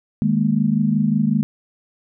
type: chord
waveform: sine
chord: D# suspended fourth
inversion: none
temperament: equal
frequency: 155.56 / 207.7 / 233.1 Hz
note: D#3 / G#3 / A#3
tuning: 0 / 0 / 0 cents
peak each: -21 / -18 / -20 dBFS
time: 0.22-1.43 s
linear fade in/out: 0 ms
effects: none